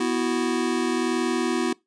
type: chord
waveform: square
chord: B suspended fourth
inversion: none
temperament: just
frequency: 246.9 / 329.3 / 370.4 Hz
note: B3 / E4 / F#4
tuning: 0 / -2 / +2 cents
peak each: -27 dBFS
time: 0-1.73 s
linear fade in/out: 5 ms
effects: noise-tail reverb RT60 0.2 s tail -23 dB re dry + resampled to 22050 Hz